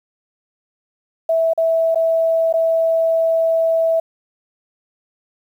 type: tone with dropouts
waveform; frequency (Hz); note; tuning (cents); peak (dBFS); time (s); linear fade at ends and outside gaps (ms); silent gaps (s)
sine; 655; E5; -11; -13; 1.29-4; 5; 1.535-1.576 / 1.947-1.956 / 2.527-2.538
effects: 8-bit